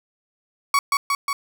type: tone with echo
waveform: 35% pulse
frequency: 1122 Hz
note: C#6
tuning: 21 cents sharp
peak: -13 dBFS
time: 0.74-0.79 s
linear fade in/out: 2 ms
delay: 180 ms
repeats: 3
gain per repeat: -2 dB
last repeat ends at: 1.33 s
effects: none